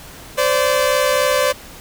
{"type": "tone pair together", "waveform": "sawtooth", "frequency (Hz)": [516.4, 580], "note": ["C5", "D5"], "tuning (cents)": [-23, -22], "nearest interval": "major second", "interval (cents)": 201, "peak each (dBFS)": -13, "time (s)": [0.37, 1.53], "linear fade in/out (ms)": 20, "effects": ["pink hiss -38 dBFS RMS until 1.8 s"]}